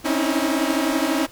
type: tone cluster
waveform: sawtooth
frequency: 266.2 / 281.3 / 312.8 / 324.8 Hz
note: C4 / C#4 / D#4 / E4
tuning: +30 / +26 / +9 / -26 cents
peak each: -21 dBFS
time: 0.04-1.27 s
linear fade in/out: 20 ms
effects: pink hiss -46 dBFS RMS until 1.31 s